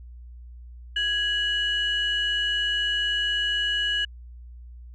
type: tone pair together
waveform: sine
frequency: 1661.2 / 2929 Hz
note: G#6 / F#7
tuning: 0 / -18 cents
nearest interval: minor seventh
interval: 982 cents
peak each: -25 / -23 dBFS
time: 0.96-4.05 s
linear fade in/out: 5 ms
effects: tanh soft clip ceiling -17 dBFS + added 60 Hz sine -40 dBFS peak until 4.94 s